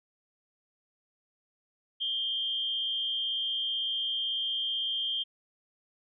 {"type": "tone with amplitude modulation", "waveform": "sine", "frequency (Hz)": 3179, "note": "G7", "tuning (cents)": 24, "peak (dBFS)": -26, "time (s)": [2, 5.24], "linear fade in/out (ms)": 20, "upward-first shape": "sine", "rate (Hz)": 255, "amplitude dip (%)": 55, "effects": []}